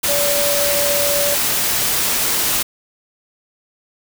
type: tone in noise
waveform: sine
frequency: 575 Hz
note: D5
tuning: 37 cents flat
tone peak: -19 dBFS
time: 0.08-1.35 s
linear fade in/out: 10 ms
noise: white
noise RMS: -18 dBFS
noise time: 0.03-2.63 s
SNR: -4 dB
effects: none